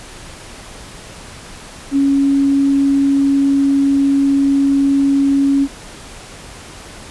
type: tone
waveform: sine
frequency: 277.2 Hz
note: C#4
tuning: in tune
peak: -10 dBFS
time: 1.91-5.68 s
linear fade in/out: 50 ms
effects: pink hiss -35 dBFS RMS until 7.1 s + resampled to 24000 Hz